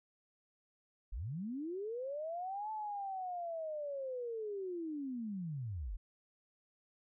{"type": "linear two-way sweep", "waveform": "sine", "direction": "up then down", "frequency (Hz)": [35.63, 875, 35.63], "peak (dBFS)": -38, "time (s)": [1.12, 5.97], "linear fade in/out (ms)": 10, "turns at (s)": 2.71, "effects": []}